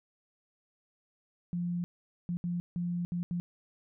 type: tone bursts at uneven times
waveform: sine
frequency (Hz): 174.61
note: F3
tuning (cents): 0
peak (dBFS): -30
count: 6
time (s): 1.53-1.84 / 2.29-2.37 / 2.44-2.6 / 2.76-3.05 / 3.12-3.23 / 3.31-3.4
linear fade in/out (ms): 0
effects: none